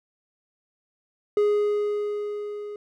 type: tone with level ramp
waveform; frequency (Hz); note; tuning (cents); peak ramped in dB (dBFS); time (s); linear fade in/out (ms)
triangle; 415.3; G#4; 0; -15 to -31; 1.37-2.76; 2
effects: none